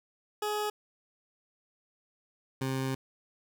20% pulse tone pair in turn, 420.3 / 132.67 Hz, G#4 / C3, +21 / +24 cents, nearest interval octave + minor sixth, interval 1997 cents, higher first, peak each -25 dBFS, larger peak neither, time 0.42-0.7 / 2.61-2.95 s, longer second, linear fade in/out 5 ms, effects none

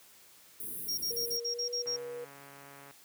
white band-stop noise, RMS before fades -40 dBFS, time 0.6-1.37 s, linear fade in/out 2 ms, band 460 to 9100 Hz, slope 96 dB/octave
sine tone bursts, 5588 Hz, F8, in tune, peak -31 dBFS, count 8, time 0.88-1.965 s, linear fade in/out 10 ms, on 98 ms, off 43 ms
sine tone with pitch glide, 470.8 to 482.6 Hz, A#4 to B4, +17 to -40 cents, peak -38 dBFS, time 1.1-2.25 s, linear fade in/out 10 ms, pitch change +43 cents, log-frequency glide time 1.43-1.68 s
click train, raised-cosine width 0.5 ms, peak -37 dBFS, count 148, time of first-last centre 1.86-2.91 s, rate 140 Hz
effects white hiss -58 dBFS RMS until 3.04 s + high-pass 80 Hz 12 dB/octave

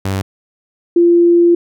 sawtooth / sine tone pair in turn, 96.6 / 344.2 Hz, G2 / F4, -25 / -25 cents, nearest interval octave + minor seventh, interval 2200 cents, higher second, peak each -12 / -6 dBFS, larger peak second, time 0.05-0.22 / 0.96-1.55 s, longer second, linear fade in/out 5 ms, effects none

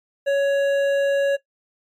triangle tone with hard clipping, 558 Hz, C#5, 11 cents sharp, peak -18 dBFS, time 0.26-1.37 s, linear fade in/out 20 ms, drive 13 dB, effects noise-tail reverb RT60 0.1 s tail -17 dB re dry + MP3 96 kbps

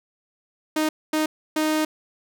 sawtooth tone bursts at uneven times, 310 Hz, D#4, 6 cents flat, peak -16 dBFS, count 3, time 0.76-0.89 / 1.13-1.26 / 1.56-1.85 s, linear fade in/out 5 ms, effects none

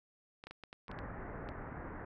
clicks, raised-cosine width 0.3 ms, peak -32 dBFS, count 9, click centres 0.439 / 0.47 / 0.51 / 0.637 / 0.729 / 0.882 / 0.915 / 0.989 / 1.489 s
pink low-pass noise, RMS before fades -45 dBFS, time 0.89-2.05 s, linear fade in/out 5 ms, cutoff 1900 Hz, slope 48 dB/octave
effects none

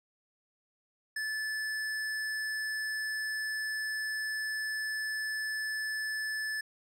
square tone, 1740 Hz, A6, 20 cents flat, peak -33 dBFS, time 1.16-6.61 s, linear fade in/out 5 ms, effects low-pass 11000 Hz 12 dB/octave

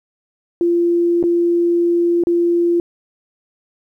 sine tone with dropouts, 344.2 Hz, F4, 25 cents flat, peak -12 dBFS, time 0.61-2.8 s, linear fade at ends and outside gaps 1 ms, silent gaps 1.228-1.238 / 2.237-2.27 s, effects 9-bit

